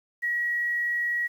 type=tone with quantisation; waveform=sine; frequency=1912 Hz; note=A#6; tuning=43 cents sharp; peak=-24 dBFS; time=0.22-1.28 s; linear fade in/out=20 ms; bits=9; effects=none